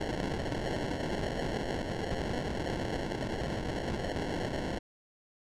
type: noise with sample-and-hold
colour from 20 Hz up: white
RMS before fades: -34 dBFS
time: 0-4.79 s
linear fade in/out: 10 ms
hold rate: 1225 Hz
effects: low-pass 6000 Hz 12 dB/octave